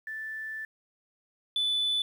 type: tone pair in turn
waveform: sine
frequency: 1760 / 3487 Hz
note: A6 / A7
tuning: 0 / -16 cents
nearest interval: octave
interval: 1184 cents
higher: second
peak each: -34 / -23 dBFS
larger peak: second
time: 0.07-0.65 / 1.56-2.02 s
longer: first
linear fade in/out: 2 ms
effects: tanh soft clip ceiling -23 dBFS + 10-bit